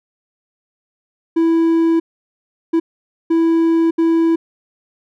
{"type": "tone bursts at uneven times", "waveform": "triangle", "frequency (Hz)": 329.6, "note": "E4", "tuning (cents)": 0, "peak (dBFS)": -9, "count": 4, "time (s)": [[1.36, 2], [2.73, 2.8], [3.3, 3.91], [3.98, 4.36]], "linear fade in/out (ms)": 10, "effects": []}